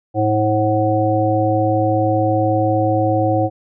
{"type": "harmonic tone with a mistuned harmonic", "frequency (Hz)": 107.4, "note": "A2", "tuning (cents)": -41, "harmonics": [1, 3, 5, 7], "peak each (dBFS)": [-19, -19, -19, -19], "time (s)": [0.14, 3.5], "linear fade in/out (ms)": 50, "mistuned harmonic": 7, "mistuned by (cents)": -18, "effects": []}